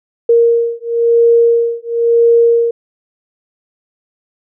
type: beating tone pair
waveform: sine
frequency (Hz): 466.2 / 467.18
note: A#4 / A#4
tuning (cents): 0 / +4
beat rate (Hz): 0.98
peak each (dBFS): -11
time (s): 0.29-2.71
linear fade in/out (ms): 5
effects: none